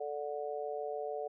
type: harmonic tone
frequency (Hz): 146.5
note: D3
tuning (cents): -4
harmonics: 3 / 4 / 5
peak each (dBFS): -39 / -40 / -41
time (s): 0-1.28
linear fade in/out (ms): 10
effects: none